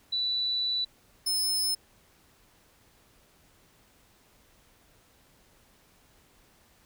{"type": "tone pair in turn", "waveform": ["sine", "sawtooth"], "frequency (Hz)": [3963, 5221], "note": ["B7", "E8"], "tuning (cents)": [5, -17], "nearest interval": "perfect fourth", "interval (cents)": 478, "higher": "second", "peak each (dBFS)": [-26, -23], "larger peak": "second", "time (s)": [[0.12, 0.85], [1.26, 1.75]], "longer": "first", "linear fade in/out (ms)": 10, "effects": ["pink hiss -62 dBFS RMS until 6.85 s"]}